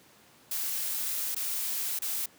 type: noise with dropouts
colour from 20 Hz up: blue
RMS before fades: -32 dBFS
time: 0.51-2.26 s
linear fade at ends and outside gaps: 5 ms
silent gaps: 1.348-1.362 / 1.99-2.019 s
effects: pink hiss -58 dBFS RMS until 2.38 s + high-pass 150 Hz 12 dB/octave